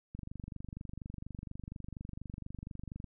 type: click train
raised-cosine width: 5 ms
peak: -30 dBFS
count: 71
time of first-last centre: 0.15-3.043 s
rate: 24.2 Hz
effects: none